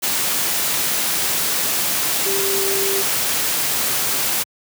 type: tone in noise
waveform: sine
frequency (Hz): 392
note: G4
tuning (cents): 0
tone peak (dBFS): -22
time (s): 2.25-3.03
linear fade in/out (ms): 20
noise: white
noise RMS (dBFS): -20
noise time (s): 0.02-4.44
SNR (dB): -5
effects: high-pass 100 Hz 12 dB/octave